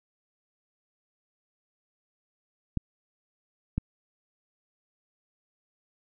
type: clicks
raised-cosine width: 5 ms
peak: -14 dBFS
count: 2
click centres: 2.773 / 3.78 s
effects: none